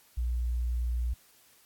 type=tone; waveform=sine; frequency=60 Hz; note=B1; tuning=49 cents flat; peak=-27 dBFS; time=0.17-1.14 s; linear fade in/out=10 ms; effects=white hiss -61 dBFS RMS until 1.65 s + AAC 64 kbps